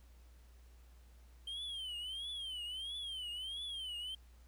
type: tone with vibrato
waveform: triangle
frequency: 3136 Hz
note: G7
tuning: in tune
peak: -39 dBFS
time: 1.47-4.15 s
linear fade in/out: 5 ms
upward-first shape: triangle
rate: 1.5 Hz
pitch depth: 180 cents each way
effects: added 60 Hz sine -57 dBFS peak until 4.47 s + pink hiss -70 dBFS RMS until 4.47 s